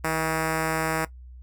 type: tone with notch filter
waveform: 5% pulse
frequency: 160 Hz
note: D#3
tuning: 49 cents sharp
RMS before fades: -26 dBFS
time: 0.04-1.05 s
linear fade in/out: 5 ms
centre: 4200 Hz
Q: 1.7
effects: noise-tail reverb RT60 0.1 s tail -17 dB re dry + added 62 Hz sine -41 dBFS peak until 1.42 s